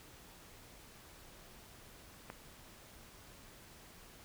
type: click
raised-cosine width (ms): 0.5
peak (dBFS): -29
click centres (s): 2.301
effects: pink hiss -57 dBFS RMS until 4.24 s